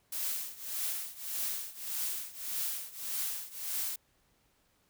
blue noise with tremolo, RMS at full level -33 dBFS, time 0.12-3.96 s, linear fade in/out 5 ms, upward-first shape triangle, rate 1.7 Hz, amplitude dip 90%, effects pink hiss -71 dBFS RMS until 4.89 s

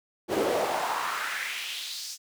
brown noise with high-pass filter sweep, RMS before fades -30 dBFS, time 0.28-2.18 s, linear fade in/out 50 ms, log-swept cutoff 350 to 6000 Hz, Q 2.6, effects none

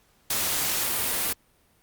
white noise, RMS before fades -26 dBFS, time 0.3-1.33 s, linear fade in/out 5 ms, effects pink hiss -63 dBFS RMS until 1.82 s + Opus 48 kbps

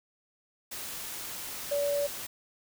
sine tone in noise, 573 Hz, D5, 43 cents flat, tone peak -26 dBFS, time 1.71-2.07 s, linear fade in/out 10 ms, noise white, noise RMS -39 dBFS, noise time 0.71-2.27 s, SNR +10 dB, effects none

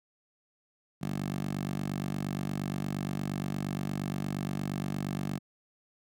10% pulse tone with high-pass filter, 48.56 Hz, G1, 16 cents flat, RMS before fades -34 dBFS, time 1.01-5.39 s, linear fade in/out 20 ms, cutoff 160 Hz, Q 2.3, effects none

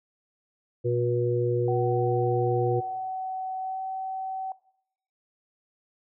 harmonic tone, 120.8 Hz, B2, 38 cents flat, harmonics 1 / 3 / 4, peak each -27 / -27 / -27 dBFS, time 0.84-2.81 s, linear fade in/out 20 ms
sine tone with pitch glide, 754 to 761.4 Hz, F#5 to F#5, +32 to +49 cents, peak -30 dBFS, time 1.68-4.52 s, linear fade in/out 2 ms, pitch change +17 cents, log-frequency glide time 3.57-3.81 s
effects noise-tail reverb RT60 0.7 s tail -20 dB re dry

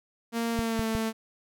sawtooth tone with pitch glide, 231.3 to 222.6 Hz, A#3 to A3, -13 to +20 cents, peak -23 dBFS, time 0.32-1.13 s, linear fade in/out 50 ms, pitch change -67 cents, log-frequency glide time 0.52-0.87 s
clicks, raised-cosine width 5 ms, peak -18 dBFS, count 3, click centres 0.591 / 0.794 / 0.951 s
effects none

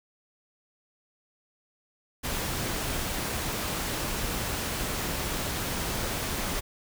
pink noise, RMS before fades -31 dBFS, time 2.23-6.61 s, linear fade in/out 20 ms, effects none

